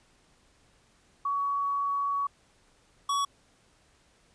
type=tone pair in turn; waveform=sine / square; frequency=1126 / 1126 Hz; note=C#6 / C#6; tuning=+27 / +27 cents; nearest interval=unison; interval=0 cents; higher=neither; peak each=-26 dBFS; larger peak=neither; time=1.25-2.27 / 3.09-3.25 s; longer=first; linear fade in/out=5 ms; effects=pink hiss -64 dBFS RMS until 4.34 s + resampled to 22050 Hz